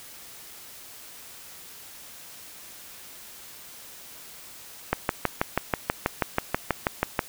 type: click train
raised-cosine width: 0.5 ms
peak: -6 dBFS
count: 15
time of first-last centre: 4.93-7.192 s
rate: 6.19 Hz
effects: white hiss -45 dBFS RMS until 7.28 s